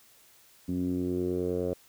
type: tone with low-pass filter sweep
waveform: 10% pulse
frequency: 89.7 Hz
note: F2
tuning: 47 cents sharp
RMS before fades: -30 dBFS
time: 0.68-1.74 s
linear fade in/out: 10 ms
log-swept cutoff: 240 to 540 Hz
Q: 3.7
effects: white hiss -59 dBFS RMS until 1.88 s